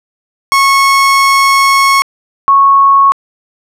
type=tone pair in turn; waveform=30% pulse / sine; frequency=1097 / 1102.6 Hz; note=C#6 / C#6; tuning=-18 / -10 cents; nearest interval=unison; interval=8 cents; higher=second; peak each=-3 dBFS; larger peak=neither; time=0.52-2.02 / 2.48-3.12 s; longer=first; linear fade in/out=0 ms; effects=low-pass 11000 Hz 12 dB/octave